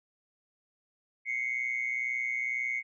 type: tone pair together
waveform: sine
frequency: 2086 / 2208 Hz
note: C7 / C#7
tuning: -6 / -7 cents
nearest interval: minor second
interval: 99 cents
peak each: -32 / -31 dBFS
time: 1.25-2.83 s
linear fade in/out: 50 ms
effects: tanh soft clip ceiling -23 dBFS